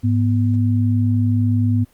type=tone pair together; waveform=sine; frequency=104.45 / 245.3 Hz; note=G#2 / B3; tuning=+10 / -12 cents; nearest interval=octave + minor third; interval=1478 cents; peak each=-15 / -19 dBFS; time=0.03-1.85 s; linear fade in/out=20 ms; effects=pink hiss -56 dBFS RMS until 1.93 s + Opus 48 kbps